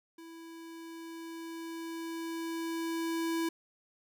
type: tone with level ramp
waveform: square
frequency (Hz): 330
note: E4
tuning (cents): +2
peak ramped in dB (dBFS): -48 to -30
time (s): 0.18-3.49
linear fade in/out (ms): 5
effects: none